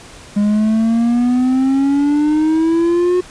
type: exponential sweep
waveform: triangle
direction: up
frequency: 203.8 to 364.2 Hz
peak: -9 dBFS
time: 0.36-3.21 s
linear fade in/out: 10 ms
effects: pink hiss -38 dBFS RMS until 3.3 s + resampled to 22050 Hz